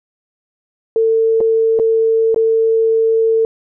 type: tone with dropouts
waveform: sine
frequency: 448.9 Hz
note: A4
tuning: 35 cents sharp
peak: -10 dBFS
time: 0.96-3.45 s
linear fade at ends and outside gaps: 1 ms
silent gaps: 1.405-1.41 / 1.79-1.797 / 2.345-2.361 s
effects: none